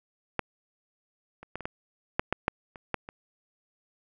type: clicks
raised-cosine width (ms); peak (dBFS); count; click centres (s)
0.5; -11 / -29 / -19 / -24 / -16 / -8 / -10 / -8 / -28 / -12 / -25; 11; 0.393 / 1.43 / 1.556 / 1.607 / 1.655 / 2.195 / 2.326 / 2.481 / 2.758 / 2.943 / 3.089
effects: none